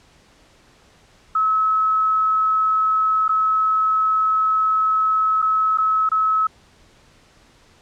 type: tone with dropouts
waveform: sine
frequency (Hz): 1291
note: E6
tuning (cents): -37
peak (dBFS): -15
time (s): 1.35-6.47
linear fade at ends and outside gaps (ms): 5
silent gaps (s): 3.281-3.291 / 5.419-5.424 / 5.775-5.783 / 6.091-6.116
effects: pink hiss -53 dBFS RMS until 7.81 s + low-pass 7000 Hz 12 dB/octave